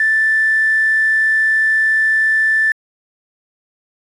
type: tone with quantisation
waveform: sine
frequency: 1763 Hz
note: A6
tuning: 3 cents sharp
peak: -11 dBFS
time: 0-2.72 s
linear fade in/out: 2 ms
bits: 6
effects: resampled to 24000 Hz